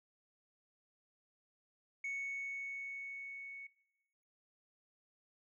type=tone with level ramp; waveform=sine; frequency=2217 Hz; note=C#7; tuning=in tune; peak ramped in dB=-35 to -46 dBFS; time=2.04-3.67 s; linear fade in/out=5 ms; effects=noise-tail reverb RT60 1.0 s tail -21 dB re dry + tanh soft clip ceiling -36 dBFS